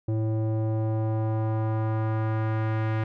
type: tone with low-pass filter sweep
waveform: square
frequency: 110 Hz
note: A2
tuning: in tune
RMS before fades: -26 dBFS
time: 0.08-3.04 s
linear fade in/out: 5 ms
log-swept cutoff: 440 to 2000 Hz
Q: 1.3
effects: none